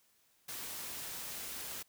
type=noise; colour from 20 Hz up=white; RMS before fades=-43 dBFS; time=0.48-1.83 s; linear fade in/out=10 ms; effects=white hiss -71 dBFS RMS until 1.88 s